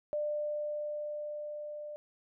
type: tone with level ramp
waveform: sine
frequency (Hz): 596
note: D5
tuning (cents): +25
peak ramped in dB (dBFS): -30 to -40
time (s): 0.13-1.96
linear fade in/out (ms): 0
effects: none